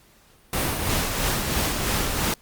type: noise with tremolo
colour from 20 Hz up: pink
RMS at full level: -23 dBFS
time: 0.53-2.34 s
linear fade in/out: 2 ms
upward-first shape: sine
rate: 3 Hz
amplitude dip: 35%
effects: pink hiss -56 dBFS RMS until 2.41 s + Opus 48 kbps